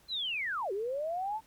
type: linear two-way sweep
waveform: sine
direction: down then up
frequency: 4164 to 371.6 to 900 Hz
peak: -31 dBFS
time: 0.08-1.41 s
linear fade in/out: 50 ms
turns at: 0.72 s
effects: pink hiss -63 dBFS RMS until 1.46 s + MP3 96 kbps